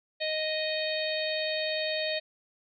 harmonic tone, 622.3 Hz, D#5, in tune, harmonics 1 / 3 / 4 / 5 / 6 / 7, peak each -31 / -37 / -37 / -41 / -36 / -37 dBFS, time 0.2-2.2 s, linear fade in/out 20 ms, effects none

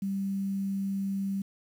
sine tone with quantisation, 195.8 Hz, G3, 2 cents flat, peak -28 dBFS, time 0.02-1.42 s, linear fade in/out 5 ms, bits 9, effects none

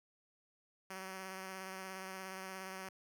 5% pulse tone with vibrato, 189.4 Hz, F#3, 41 cents sharp, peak -33 dBFS, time 0.9-2.89 s, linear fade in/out 5 ms, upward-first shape sine, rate 17 Hz, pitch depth 18 cents each way, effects none

